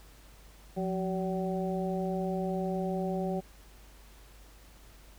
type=harmonic tone with a mistuned harmonic; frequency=190 Hz; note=F#3; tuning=46 cents sharp; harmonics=1 / 2 / 3 / 4; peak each=-32 / -35 / -37 / -38 dBFS; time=0.76-3.41 s; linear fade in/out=20 ms; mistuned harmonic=1; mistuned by=-100 cents; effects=added 50 Hz sine -53 dBFS peak until 5.18 s + pink hiss -58 dBFS RMS until 5.18 s